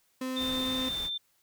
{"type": "tone", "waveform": "35% pulse", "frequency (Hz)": 258.3, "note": "C4", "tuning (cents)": -22, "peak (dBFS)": -30, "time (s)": [0.21, 0.89], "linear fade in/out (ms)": 5}
{"type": "tone with pitch glide", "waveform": "sine", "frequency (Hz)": [3592, 3569], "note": ["A7", "A7"], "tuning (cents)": [35, 24], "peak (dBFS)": -31, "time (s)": [0.36, 1.18], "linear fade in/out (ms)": 10, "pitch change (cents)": -11, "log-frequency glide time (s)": [0.9, 0.96]}
{"type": "noise", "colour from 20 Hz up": "pink", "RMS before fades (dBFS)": -42, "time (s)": [0.37, 1.1], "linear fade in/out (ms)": 50}
{"effects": ["white hiss -70 dBFS RMS until 1.42 s"]}